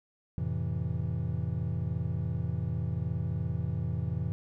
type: chord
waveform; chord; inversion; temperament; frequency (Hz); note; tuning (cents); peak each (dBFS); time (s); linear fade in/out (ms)
triangle; F major seventh; none; equal; 87.31 / 110 / 130.81 / 164.81; F2 / A2 / C3 / E3; 0 / 0 / 0 / 0; -33; 0.38-4.32; 0
effects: none